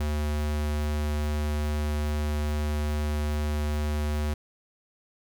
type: tone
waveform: square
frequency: 74.8 Hz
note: D2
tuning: 32 cents sharp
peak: -26 dBFS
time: 0-4.34 s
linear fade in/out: 5 ms
effects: none